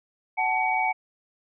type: tone cluster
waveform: sine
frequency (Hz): 748 / 873 / 2259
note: F#5 / A5 / C#7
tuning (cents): +19 / -14 / +32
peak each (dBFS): -26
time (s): 0.37-0.93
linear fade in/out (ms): 20
effects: none